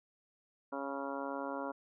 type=harmonic tone; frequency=138.59 Hz; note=C#3; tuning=in tune; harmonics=2 / 3 / 4 / 5 / 6 / 7 / 8 / 9 / 10; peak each=-42 / -47 / -42 / -47 / -48 / -44 / -48 / -55 / -47 dBFS; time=0.72-1.72 s; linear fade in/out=10 ms; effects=none